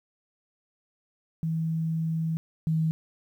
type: tone pair in turn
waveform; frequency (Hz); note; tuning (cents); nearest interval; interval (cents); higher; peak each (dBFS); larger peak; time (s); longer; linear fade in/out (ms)
sine; 161.9 / 159.76; E3 / D#3; -31 / +46; unison; 23; first; -25 / -22; second; 1.43-2.37 / 2.67-2.91; first; 0
effects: 10-bit